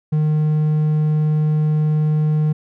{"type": "tone", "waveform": "triangle", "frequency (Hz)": 153.1, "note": "D#3", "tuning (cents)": -28, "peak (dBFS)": -12, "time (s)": [0.12, 2.53], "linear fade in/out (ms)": 10, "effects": []}